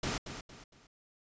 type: noise with echo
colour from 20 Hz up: pink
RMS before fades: -34 dBFS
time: 0.03-0.18 s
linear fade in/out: 5 ms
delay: 230 ms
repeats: 3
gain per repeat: -9 dB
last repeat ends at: 0.87 s
effects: resampled to 16000 Hz